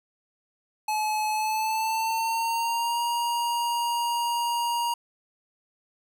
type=tone with pitch glide; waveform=square; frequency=857 to 945.4 Hz; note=A5 to A#5; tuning=-46 to +24 cents; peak=-25 dBFS; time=0.88-4.94 s; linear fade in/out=5 ms; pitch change=+170 cents; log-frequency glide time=1.3-3.01 s; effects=none